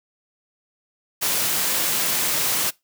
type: high-pass noise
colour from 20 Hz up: white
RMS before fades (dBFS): -22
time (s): 1.21-2.71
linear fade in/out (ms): 20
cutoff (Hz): 110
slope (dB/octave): 24
effects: noise-tail reverb RT60 0.2 s tail -22 dB re dry